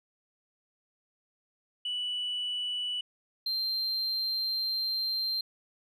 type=tone pair in turn; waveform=sine; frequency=2960 / 4156 Hz; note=F#7 / C8; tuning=0 / -12 cents; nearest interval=tritone; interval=588 cents; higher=second; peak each=-29 / -26 dBFS; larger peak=second; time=1.85-3.01 / 3.46-5.41 s; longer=second; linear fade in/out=5 ms; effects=tanh soft clip ceiling -27 dBFS